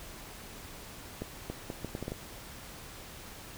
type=accelerating click train; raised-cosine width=2 ms; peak=-22 dBFS; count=8; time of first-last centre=1.22-2.12 s; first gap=280 ms; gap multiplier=0.72; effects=pink hiss -47 dBFS RMS until 3.57 s